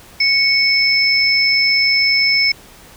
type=tone pair together; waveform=sine; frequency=2217 / 5256 Hz; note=C#7 / E8; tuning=0 / -6 cents; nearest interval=octave + minor third; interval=1494 cents; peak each=-14 dBFS; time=0.2-2.52 s; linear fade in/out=5 ms; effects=pink hiss -42 dBFS RMS until 2.96 s